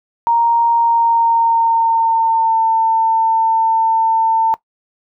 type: tone with pitch glide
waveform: sine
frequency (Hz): 932.3 to 900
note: A#5 to A5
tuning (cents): 0 to +39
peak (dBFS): -10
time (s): 0.27-4.54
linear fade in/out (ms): 0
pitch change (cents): -61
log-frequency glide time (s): 0.73-2.55
effects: noise-tail reverb RT60 0.1 s tail -19 dB re dry